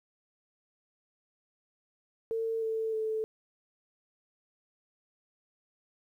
sine tone with pitch steps, 451.1 / 444.6 / 438.3 Hz, A4 / A4 / A4, +43 / +18 / -7 cents, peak -29 dBFS, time 2.31-3.24 s, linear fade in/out 0 ms, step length 310 ms, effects 11-bit

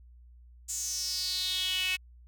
sawtooth tone with high-pass filter sweep, 370.4 Hz, F#4, 2 cents sharp, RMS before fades -32 dBFS, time 0.68-1.97 s, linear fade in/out 20 ms, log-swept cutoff 7300 to 2500 Hz, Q 5.8, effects added 60 Hz sine -51 dBFS peak until 2.27 s

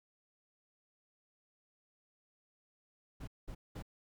brown noise bursts, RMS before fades -44 dBFS, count 3, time 3.2-3.825 s, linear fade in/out 10 ms, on 75 ms, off 200 ms, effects none

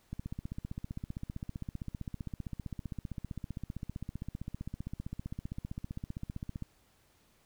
click train, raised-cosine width 5 ms, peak -26 dBFS, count 101, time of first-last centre 0.13-6.624 s, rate 15.4 Hz, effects pink hiss -68 dBFS RMS until 7.45 s

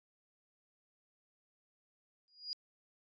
sine tone with exponential growth, 4875 Hz, D#8, 36 cents flat, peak -34 dBFS, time 2.28-2.53 s, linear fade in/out 0 ms, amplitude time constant 54 ms, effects resampled to 16000 Hz

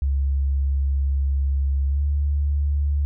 sine tone with pitch glide, 68.8 to 71.93 Hz, C#2 to D2, -12 to -35 cents, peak -18 dBFS, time 0.02-3.05 s, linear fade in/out 0 ms, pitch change +77 cents, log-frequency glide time 1.88-2.03 s, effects none

